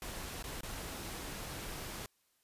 pink noise with dropouts, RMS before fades -43 dBFS, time 0.02-2.06 s, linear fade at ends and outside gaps 1 ms, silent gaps 0.426-0.44 / 0.608-0.632 s, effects white hiss -75 dBFS RMS until 2.43 s + resampled to 32000 Hz

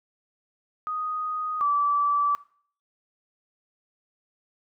sine tone pair in turn, 1244.5 / 1157.9 Hz, D#6 / D6, 0 / -25 cents, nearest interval minor second, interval 125 cents, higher first, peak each -27 / -20 dBFS, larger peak second, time 0.87-1.61 / 1.61-2.35 s, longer neither, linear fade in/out 0 ms, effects noise-tail reverb RT60 0.5 s tail -20 dB re dry

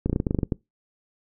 clicks, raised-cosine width 3 ms, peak -10 dBFS, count 11, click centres 0.06 / 0.097 / 0.13 / 0.161 / 0.201 / 0.268 / 0.309 / 0.347 / 0.388 / 0.432 / 0.522 s, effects noise-tail reverb RT60 0.2 s tail -23 dB re dry

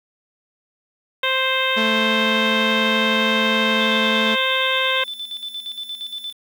harmonic tone, 524 Hz, C5, 2 cents sharp, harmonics 1 / 2 / 3 / 4 / 5 / 6 / 7, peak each -25 / -25 / -25 / -25 / -25 / -25 / -25 dBFS, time 1.23-5.04 s, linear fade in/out 5 ms
sawtooth tone, 220.3 Hz, A3, 2 cents sharp, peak -17 dBFS, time 1.76-4.36 s, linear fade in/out 20 ms
sine tone with tremolo, 3519 Hz, A7, in tune, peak -25 dBFS, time 3.8-6.33 s, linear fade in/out 10 ms, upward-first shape square, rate 8.6 Hz, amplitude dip 60%
effects low-pass 6000 Hz 12 dB/octave + 7-bit

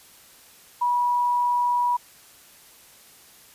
sine tone, 972 Hz, B5, 28 cents flat, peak -19 dBFS, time 0.81-1.97 s, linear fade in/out 10 ms, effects white hiss -51 dBFS RMS until 3.54 s + resampled to 32000 Hz

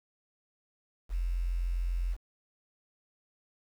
sine tone with quantisation, 43.65 Hz, F1, in tune, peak -28 dBFS, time 1.09-2.17 s, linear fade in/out 50 ms, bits 9, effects none

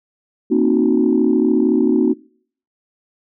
sine chord, C half-diminished seventh, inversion third, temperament equal with one note detuned, 233.1 / 266.7 / 311.1 / 370 Hz, Bb3 / C4 / Eb4 / Gb4, 0 / +33 / 0 / 0 cents, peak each -17 dBFS, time 0.5-2.14 s, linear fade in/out 20 ms, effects noise-tail reverb RT60 0.6 s tail -26 dB re dry + tanh soft clip ceiling -4 dBFS

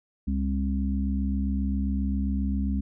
harmonic tone, 67.5 Hz, C#2, 45 cents flat, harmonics 1 / 3 / 4, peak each -26 / -28 / -33 dBFS, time 0.27-2.81 s, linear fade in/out 10 ms, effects none

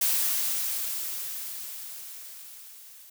blue noise with level ramp, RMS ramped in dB -24 to -50 dBFS, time 0.01-3.1 s, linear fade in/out 5 ms, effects none

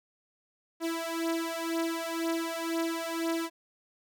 sawtooth beating tone pair, 329.6 / 331.6 Hz, E4 / E4, 0 / +10 cents, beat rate 2 Hz, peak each -29 dBFS, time 0.8-3.5 s, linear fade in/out 50 ms, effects none

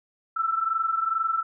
sine tone pair together, 1323 / 1345.3 Hz, E6 / E6, +6 / +35 cents, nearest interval unison, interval 29 cents, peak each -24 / -28 dBFS, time 0.36-1.43 s, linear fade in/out 10 ms, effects none

